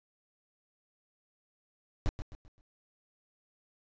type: noise with echo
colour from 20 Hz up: brown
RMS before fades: -27 dBFS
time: 2.06-2.09 s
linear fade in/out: 0 ms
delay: 130 ms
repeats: 4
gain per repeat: -9 dB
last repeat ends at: 2.61 s
effects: resampled to 16000 Hz